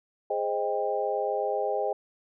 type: chord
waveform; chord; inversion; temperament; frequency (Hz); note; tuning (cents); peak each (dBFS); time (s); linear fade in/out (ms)
sine; Ab major seventh; none; equal with one note detuned; 415.3 / 523.3 / 622.3 / 794.5; Ab4 / C5 / Eb5 / G5; 0 / 0 / 0 / +23; -31; 0.3-1.93; 5
effects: none